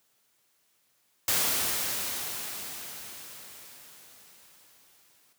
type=noise with exponential decay; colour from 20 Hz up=white; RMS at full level=-25 dBFS; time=1.28-5.33 s; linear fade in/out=2 ms; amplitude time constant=880 ms; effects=white hiss -70 dBFS RMS until 5.38 s + high-pass 80 Hz 12 dB/octave